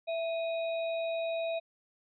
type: tone with sample-and-hold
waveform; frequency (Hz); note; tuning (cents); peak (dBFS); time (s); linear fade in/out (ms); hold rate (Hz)
sine; 661; E5; +5; -30; 0.07-1.6; 20; 3150
effects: resampled to 11025 Hz